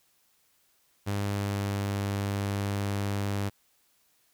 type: tone with pitch glide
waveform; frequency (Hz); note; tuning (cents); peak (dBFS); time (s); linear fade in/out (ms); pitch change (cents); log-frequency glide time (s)
sawtooth; 101 to 100.24; G#2 to G2; -48 to +39; -24; 1.06-3.5; 20; -13; 1.34-1.59
effects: white hiss -68 dBFS RMS until 4.33 s